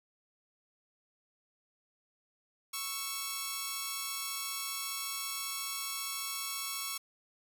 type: tone pair together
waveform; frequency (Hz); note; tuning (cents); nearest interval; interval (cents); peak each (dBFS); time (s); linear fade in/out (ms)
5% pulse; 1108.7 / 1323.5; C#6 / E6; 0 / +7; minor third; 307; -25 / -29; 2.73-6.98; 10
effects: none